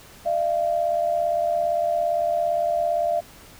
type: tone pair together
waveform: sine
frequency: 605 / 682.6 Hz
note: D#5 / F5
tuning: -49 / -40 cents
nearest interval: major second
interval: 209 cents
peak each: -25 / -21 dBFS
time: 0.25-3.21 s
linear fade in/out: 20 ms
effects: pink hiss -47 dBFS RMS until 3.59 s